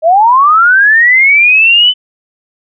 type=linear sweep; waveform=sine; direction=up; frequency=611 to 3041 Hz; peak=-3 dBFS; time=0.02-1.94 s; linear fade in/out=50 ms; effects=none